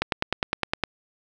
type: click train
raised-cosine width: 0.3 ms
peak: -6 dBFS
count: 9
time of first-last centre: 0.02-0.837 s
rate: 9.79 Hz
effects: none